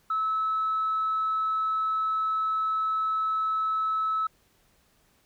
sine tone, 1300 Hz, E6, 24 cents flat, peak -23 dBFS, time 0.1-4.27 s, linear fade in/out 5 ms, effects tanh soft clip ceiling -20 dBFS + pink hiss -65 dBFS RMS until 5.25 s

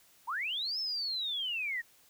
sine linear two-way sweep, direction up then down, 840 to 5320 to 1815 Hz, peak -32 dBFS, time 0.27-1.82 s, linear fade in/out 20 ms, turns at 0.79 s, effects white hiss -63 dBFS RMS until 2.09 s

